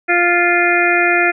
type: harmonic tone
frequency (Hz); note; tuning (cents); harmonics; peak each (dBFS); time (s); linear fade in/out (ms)
349.2; F4; 0; 1 / 2 / 4 / 5 / 6 / 7; -18 / -18 / -18 / -18 / -18 / -18; 0.08-1.32; 20
effects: none